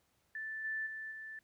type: tone with level steps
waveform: sine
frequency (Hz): 1760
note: A6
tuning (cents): 0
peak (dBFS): -39 / -35 / -41 / -44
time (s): 0.35-1.39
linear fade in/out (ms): 2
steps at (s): 0.64 / 0.86 / 1.11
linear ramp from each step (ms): 10
effects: pink hiss -75 dBFS RMS until 1.43 s + high-pass 60 Hz 12 dB/octave